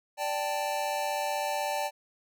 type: chord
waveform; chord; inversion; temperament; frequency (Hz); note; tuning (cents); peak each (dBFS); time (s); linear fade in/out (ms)
square; D suspended fourth; none; equal; 587.3 / 784 / 880; D5 / G5 / A5; 0 / 0 / 0; -34; 0.17-1.91; 50
effects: none